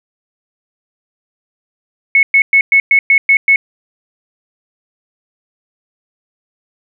sine tone bursts, 2200 Hz, C#7, 14 cents flat, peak -5 dBFS, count 8, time 2.15-3.56 s, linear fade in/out 2 ms, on 80 ms, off 110 ms, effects none

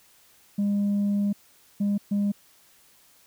sine tone bursts at uneven times, 202.8 Hz, G#3, 41 cents flat, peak -19 dBFS, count 3, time 0.58-1.33 / 1.8-1.98 / 2.11-2.32 s, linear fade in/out 10 ms, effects tanh soft clip ceiling -20 dBFS + white hiss -58 dBFS RMS until 3.26 s

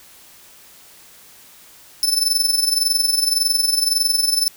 sawtooth tone with amplitude modulation, 5274 Hz, E8, in tune, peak -10 dBFS, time 2.03-4.48 s, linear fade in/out 0 ms, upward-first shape sine, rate 21.8 Hz, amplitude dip 70%, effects white hiss -46 dBFS RMS until 4.56 s

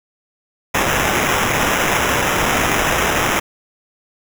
white noise with sample-and-hold, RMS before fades -17 dBFS, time 0.74-3.4 s, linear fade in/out 10 ms, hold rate 4410 Hz, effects none

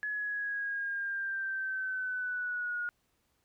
sine linear sweep, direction down, 1700 to 1435 Hz, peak -32 dBFS, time 0.03-2.89 s, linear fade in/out 0 ms, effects pink hiss -75 dBFS RMS until 3.44 s

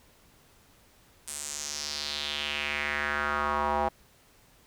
square tone with band-pass filter sweep, 73.42 Hz, D2, in tune, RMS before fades -31 dBFS, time 1.27-3.89 s, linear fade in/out 10 ms, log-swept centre 9000 to 800 Hz, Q 3.2, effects pink hiss -60 dBFS RMS until 4.66 s

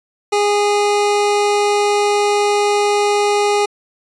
25% pulse tone, 411.5 Hz, G#4, 16 cents flat, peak -9 dBFS, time 0.32-3.66 s, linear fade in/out 10 ms, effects resampled to 22050 Hz

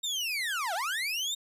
30% pulse linear two-way sweep, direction down then up, 3730 to 640 to 3730 Hz, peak -27 dBFS, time 0.03-1.35 s, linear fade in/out 10 ms, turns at 0.74 s, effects resampled to 32000 Hz

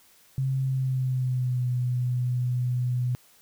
sine tone with pitch glide, 133.1 to 124.19 Hz, C3 to B2, +30 to +10 cents, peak -23 dBFS, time 0.38-3.15 s, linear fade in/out 0 ms, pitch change -120 cents, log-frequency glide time 0.61-1.68 s, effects white hiss -58 dBFS RMS until 3.41 s

